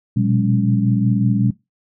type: tone cluster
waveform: sine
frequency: 120.2 / 125.6 / 180.9 / 201.7 / 277 Hz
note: B2 / B2 / F#3 / G3 / C#4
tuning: -46 / +30 / -39 / +50 / -1 cents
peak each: -18 / -25 / -22 / -18 / -24 dBFS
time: 0.16-1.51 s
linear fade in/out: 10 ms
effects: noise-tail reverb RT60 0.2 s tail -19 dB re dry